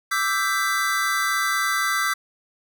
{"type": "chord", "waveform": "square", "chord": "E minor seventh", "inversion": "third", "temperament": "equal with one note detuned", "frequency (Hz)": [1174.7, 1318.5, 1568, 1996.2], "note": ["D6", "E6", "G6", "B6"], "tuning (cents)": [0, 0, 0, 18], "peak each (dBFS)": [-28, -27, -26, -27], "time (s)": [0.11, 2.14], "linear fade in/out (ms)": 10, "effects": []}